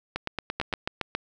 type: two click trains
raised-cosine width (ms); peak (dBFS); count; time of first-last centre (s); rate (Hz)
0.3; -13 / -11; 6 / 5; 0.16-0.728 / 0.6-1.15; 8.81 / 7.27
effects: none